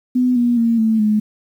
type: tone with pitch steps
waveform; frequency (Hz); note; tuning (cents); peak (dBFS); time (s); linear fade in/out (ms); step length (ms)
sine; 250.6 / 240.5 / 230.9 / 221.6 / 212.7; B3 / B3 / A#3 / A3 / G#3; +25 / -46 / -16 / +13 / +42; -12; 0.15-1.2; 10; 210
effects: 8-bit